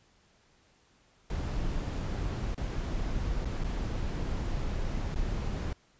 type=noise with dropouts; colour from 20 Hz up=brown; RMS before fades=-32 dBFS; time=1.3-5.73 s; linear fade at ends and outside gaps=2 ms; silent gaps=2.546-2.577 / 3.448-3.454 / 3.638-3.643 / 5.145-5.158 s; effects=pink hiss -65 dBFS RMS until 5.99 s + resampled to 16000 Hz